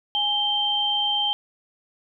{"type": "tone pair together", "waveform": "sine", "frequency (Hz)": [830.6, 3136], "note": ["G#5", "G7"], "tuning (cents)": [0, 0], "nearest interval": "octave + major seventh", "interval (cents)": 2300, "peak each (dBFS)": [-27, -21], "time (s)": [0.15, 1.33], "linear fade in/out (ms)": 0, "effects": []}